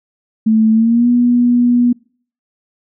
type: tone with pitch glide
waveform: sine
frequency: 220 to 242.7 Hz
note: A3 to B3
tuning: 0 to -30 cents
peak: -8 dBFS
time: 0.46-1.93 s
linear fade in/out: 10 ms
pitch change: +170 cents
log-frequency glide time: 0.72-1.08 s
effects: noise-tail reverb RT60 0.5 s tail -26 dB re dry